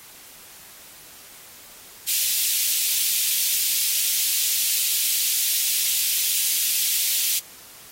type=high-pass noise; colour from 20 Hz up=white; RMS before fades=-22 dBFS; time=2.07-7.4 s; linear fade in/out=20 ms; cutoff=2600 Hz; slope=24 dB/octave; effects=white hiss -45 dBFS RMS until 7.91 s + AAC 48 kbps